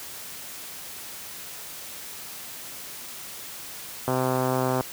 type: click train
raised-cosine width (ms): 1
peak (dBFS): -11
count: 95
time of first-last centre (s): 4.08-4.809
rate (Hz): 129
effects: white hiss -39 dBFS RMS until 4.92 s + high-pass 60 Hz 12 dB/octave